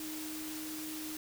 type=tone in noise; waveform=sine; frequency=311.1 Hz; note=D#4; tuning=in tune; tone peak=-41 dBFS; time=0-1.17 s; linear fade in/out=2 ms; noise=white; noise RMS=-44 dBFS; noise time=0-1.17 s; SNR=0 dB; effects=none